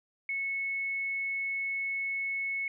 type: tone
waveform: sine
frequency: 2200 Hz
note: C#7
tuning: 14 cents flat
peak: -30 dBFS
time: 0.29-2.68 s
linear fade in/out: 2 ms
effects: none